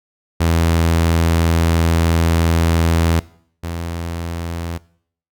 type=tone pair in turn; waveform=sawtooth; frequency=83 / 84.35 Hz; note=E2 / E2; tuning=+12 / +40 cents; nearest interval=unison; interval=28 cents; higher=second; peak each=-9 / -19 dBFS; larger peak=first; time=0.4-3.2 / 3.63-4.78 s; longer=first; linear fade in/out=10 ms; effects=noise-tail reverb RT60 0.6 s tail -20 dB re dry